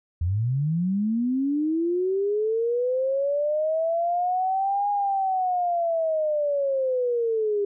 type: linear two-way sweep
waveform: sine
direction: up then down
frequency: 80 to 821 to 400.4 Hz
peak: -21 dBFS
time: 0.21-7.65 s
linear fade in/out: 5 ms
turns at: 4.9 s
effects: none